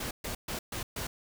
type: noise bursts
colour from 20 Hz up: pink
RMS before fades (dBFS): -36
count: 5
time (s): 0-1.07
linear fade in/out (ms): 5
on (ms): 110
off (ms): 130
effects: none